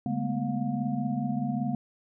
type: tone cluster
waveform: sine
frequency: 141.4 / 203.1 / 219.1 / 244.1 / 712 Hz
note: C#3 / G#3 / A3 / B3 / F5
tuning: +35 / -38 / -7 / -20 / +33 cents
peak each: -33 / -35 / -32 / -31 / -37 dBFS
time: 0.06-1.75 s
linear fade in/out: 2 ms
effects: none